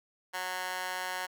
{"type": "tone with high-pass filter", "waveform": "15% pulse", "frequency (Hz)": 183.8, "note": "F#3", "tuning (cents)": -11, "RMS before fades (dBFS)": -36, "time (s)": [0.33, 1.27], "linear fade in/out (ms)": 20, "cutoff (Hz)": 1100, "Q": 2.3, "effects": []}